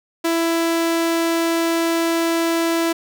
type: tone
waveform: sawtooth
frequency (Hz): 332.4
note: E4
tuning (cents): +15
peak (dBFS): -13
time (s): 0.24-2.93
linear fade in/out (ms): 10
effects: none